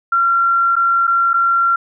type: tone with dropouts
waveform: sine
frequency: 1371 Hz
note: F6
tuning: 32 cents flat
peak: -11 dBFS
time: 0.12-1.76 s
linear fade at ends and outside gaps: 5 ms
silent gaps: 0.756-0.764 / 1.07-1.076 / 1.333-1.34 s
effects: none